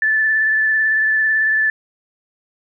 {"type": "tone with vibrato", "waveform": "sine", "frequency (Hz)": 1751, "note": "A6", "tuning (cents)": -9, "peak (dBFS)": -13, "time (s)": [0.02, 1.7], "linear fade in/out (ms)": 2, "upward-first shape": "sine", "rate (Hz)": 18, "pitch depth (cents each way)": 19, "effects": []}